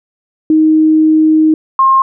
sine tone pair in turn, 313.1 / 1066.6 Hz, D#4 / C6, +11 / +33 cents, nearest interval octave + major sixth, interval 2122 cents, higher second, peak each -5 dBFS, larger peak neither, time 0.5-1.54 / 1.79-2.02 s, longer first, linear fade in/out 2 ms, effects none

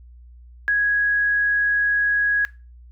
sine tone, 1661.2 Hz, G#6, in tune, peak -16 dBFS, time 0.68-2.45 s, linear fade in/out 0 ms, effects noise-tail reverb RT60 0.3 s tail -19 dB re dry + added 60 Hz sine -42 dBFS peak until 2.91 s

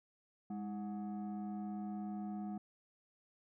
sine tone with frequency modulation, 204.9 Hz, G#3, 23 cents flat, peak -38 dBFS, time 0.5-2.58 s, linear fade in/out 5 ms, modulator 527 Hz, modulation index 0.63, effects tanh soft clip ceiling -36 dBFS

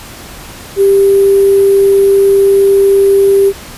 sine tone with sample-and-hold, 394.3 Hz, G4, 10 cents sharp, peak -4 dBFS, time 0.76-3.53 s, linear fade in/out 50 ms, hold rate 11025 Hz, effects pink hiss -30 dBFS RMS until 3.77 s + resampled to 32000 Hz

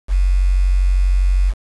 sine tone with quantisation, 46.25 Hz, F#1, in tune, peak -11 dBFS, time 0.08-1.54 s, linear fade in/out 50 ms, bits 6, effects resampled to 24000 Hz

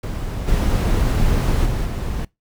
brown noise with level steps, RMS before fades -25 / -17 / -21 / -24 dBFS, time 0.03-2.25 s, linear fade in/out 5 ms, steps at 0.47 / 1.65 / 1.84 s, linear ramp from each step 20 ms, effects noise-tail reverb RT60 0.2 s tail -23 dB re dry

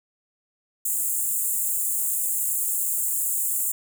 pink high-pass noise, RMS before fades -25 dBFS, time 0.85-3.72 s, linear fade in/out 5 ms, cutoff 7100 Hz, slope 96 dB/octave, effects none

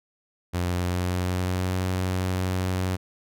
sawtooth tone with pitch glide, 88.6 to 92.47 Hz, F2 to F#2, +25 to -1 cents, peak -20 dBFS, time 0.53-2.97 s, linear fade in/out 20 ms, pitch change +74 cents, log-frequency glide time 0.66-1.76 s, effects none

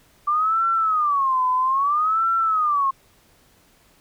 sine tone with vibrato, 1169 Hz, D6, 8 cents flat, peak -17 dBFS, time 0.27-2.91 s, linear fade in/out 10 ms, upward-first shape sine, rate 0.61 Hz, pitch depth 250 cents each way, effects pink hiss -57 dBFS RMS until 4 s

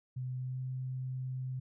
sine tone with pitch glide, 127.5 to 129.21 Hz, C3 to C3, -44 to -21 cents, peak -35 dBFS, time 0.16-1.6 s, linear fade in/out 10 ms, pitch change +23 cents, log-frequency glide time 0.37-0.59 s, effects none

